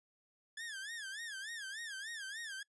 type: tone with vibrato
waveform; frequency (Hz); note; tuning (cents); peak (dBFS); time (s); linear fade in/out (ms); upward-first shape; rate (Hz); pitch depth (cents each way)
sawtooth; 1700; G#6; +40; -39; 0.57-2.63; 5; sine; 3.4; 170
effects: noise-tail reverb RT60 0.1 s tail -23 dB re dry + resampled to 24000 Hz